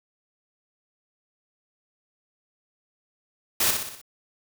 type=noise with echo; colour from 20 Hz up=white; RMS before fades=-22 dBFS; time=3.6-3.71 s; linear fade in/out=5 ms; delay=61 ms; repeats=5; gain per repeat=-5 dB; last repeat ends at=4.015 s; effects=none